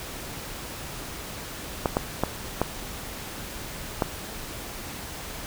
clicks, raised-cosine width 1 ms, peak -7 dBFS, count 5, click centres 1.858 / 1.969 / 2.236 / 2.616 / 4.022 s, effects pink hiss -37 dBFS RMS until 5.46 s

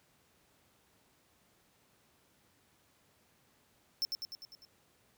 square tone with echo, 5350 Hz, E8, 25 cents sharp, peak -30 dBFS, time 4.02-4.05 s, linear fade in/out 0 ms, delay 100 ms, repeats 6, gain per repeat -4 dB, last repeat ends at 4.65 s, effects pink hiss -69 dBFS RMS until 5.17 s + high-pass 80 Hz 12 dB/octave

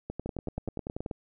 two click trains, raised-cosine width 2 ms, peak -21 / -21 dBFS, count 9 / 11, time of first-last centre 0.26-1.112 / 0.1-1.062 s, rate 9.39 / 10.4 Hz, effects none

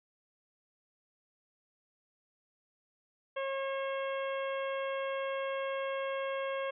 harmonic tone, 542 Hz, C#5, 39 cents flat, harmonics 1 / 2 / 3 / 4 / 5 / 6, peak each -34 / -40 / -44 / -46 / -48 / -50 dBFS, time 3.36-6.71 s, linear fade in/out 10 ms, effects none

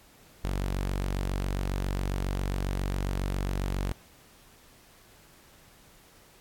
sawtooth tone, 47.35 Hz, F#1, 41 cents sharp, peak -24 dBFS, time 0.44-3.92 s, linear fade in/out 0 ms, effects pink hiss -57 dBFS RMS until 6.4 s + AAC 64 kbps

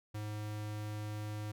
square tone, 105.8 Hz, G#2, 33 cents sharp, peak -39 dBFS, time 0.14-1.52 s, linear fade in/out 10 ms, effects none

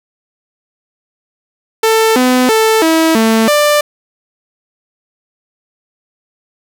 sawtooth tone with pitch steps, 444.6 / 252.7 / 441.7 / 323.3 / 223.4 / 592 Hz, A4 / B3 / A4 / E4 / A3 / D5, +18 / +40 / +7 / -34 / +27 / +14 cents, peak -4 dBFS, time 1.83-3.81 s, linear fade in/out 5 ms, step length 330 ms, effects none

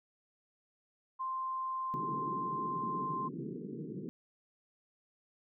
sine tone, 1046.5 Hz, C6, in tune, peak -34 dBFS, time 1.19-3.29 s, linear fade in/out 20 ms
pink band-pass noise, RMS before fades -42 dBFS, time 1.94-4.09 s, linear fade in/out 0 ms, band 130 to 450 Hz, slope 96 dB/octave
effects none

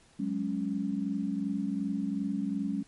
sine chord, F# suspended second, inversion none, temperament equal, 185 / 207.7 / 277.2 Hz, F#3 / G#3 / C#4, 0 / 0 / 0 cents, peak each -35 / -32 / -33 dBFS, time 0.19-2.83 s, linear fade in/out 10 ms, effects pink hiss -61 dBFS RMS until 2.87 s + MP3 48 kbps

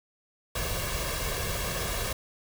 pink noise with comb filter, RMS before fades -31 dBFS, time 0.55-2.13 s, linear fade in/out 5 ms, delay 1.8 ms, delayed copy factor +0.65, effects none

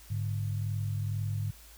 sine tone pair together, 103.83 / 145.95 Hz, G#2 / D3, 0 / -10 cents, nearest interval tritone, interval 590 cents, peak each -30 / -37 dBFS, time 0.1-1.51 s, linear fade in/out 10 ms, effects added 55 Hz sine -53 dBFS peak until 1.77 s + white hiss -55 dBFS RMS until 1.77 s

